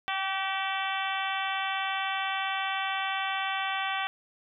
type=harmonic tone with a mistuned harmonic; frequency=384.3 Hz; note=G4; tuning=34 cents flat; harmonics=2 / 3 / 4 / 5 / 6 / 7 / 8 / 9; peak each=-33 / -35 / -36 / -37 / -38 / -38 / -39 / -40 dBFS; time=0.08-4.07 s; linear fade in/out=0 ms; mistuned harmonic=2; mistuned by=+16 cents; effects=none